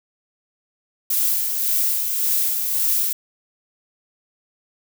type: noise with tremolo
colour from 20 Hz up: violet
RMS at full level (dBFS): -19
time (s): 1.1-3.13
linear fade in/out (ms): 5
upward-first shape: sine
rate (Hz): 1.8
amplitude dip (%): 40
effects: none